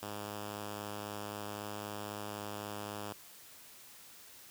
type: tone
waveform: 5% pulse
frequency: 103.83 Hz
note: G#2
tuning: in tune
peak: -29 dBFS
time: 0.02-3.13 s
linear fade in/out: 5 ms
effects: white hiss -55 dBFS RMS until 4.5 s + high-pass 60 Hz 12 dB/octave